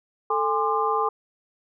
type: tone cluster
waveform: sine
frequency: 440.4 / 819 / 1045 / 1197 Hz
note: A4 / G#5 / C6 / D6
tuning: +2 / -24 / -2 / +33 cents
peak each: -26 dBFS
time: 0.3-1.09 s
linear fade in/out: 5 ms
effects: none